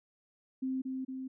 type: tone with echo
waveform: sine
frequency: 261.6 Hz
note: C4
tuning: in tune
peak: -31 dBFS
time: 0.62-0.82 s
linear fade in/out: 10 ms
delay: 230 ms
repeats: 2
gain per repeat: -3 dB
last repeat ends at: 1.28 s
effects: none